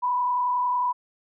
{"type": "tone with frequency modulation", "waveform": "sine", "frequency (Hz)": 987.8, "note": "B5", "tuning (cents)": 0, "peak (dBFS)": -21, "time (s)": [0.02, 0.93], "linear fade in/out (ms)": 20, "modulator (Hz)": 31, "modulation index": 0.6, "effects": []}